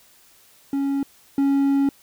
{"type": "tone pair in turn", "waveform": "triangle", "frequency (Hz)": [277.2, 277.2], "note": ["C#4", "C#4"], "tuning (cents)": [0, 0], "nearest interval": "unison", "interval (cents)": 0, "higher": "neither", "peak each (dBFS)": [-18, -14], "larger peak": "second", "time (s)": [[0.73, 1.03], [1.38, 1.89]], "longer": "second", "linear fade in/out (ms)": 2, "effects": ["white hiss -54 dBFS RMS until 2.02 s"]}